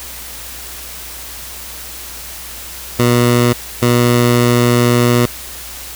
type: tone pair in turn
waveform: 15% pulse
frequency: 120.9 / 120.9 Hz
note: B2 / B2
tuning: -36 / -36 cents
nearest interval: unison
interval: 0 cents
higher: neither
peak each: -3 dBFS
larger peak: neither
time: 2.99-3.53 / 3.82-5.26 s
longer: second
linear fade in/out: 5 ms
effects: added 60 Hz sine -37 dBFS peak until 5.95 s + white hiss -30 dBFS RMS until 5.95 s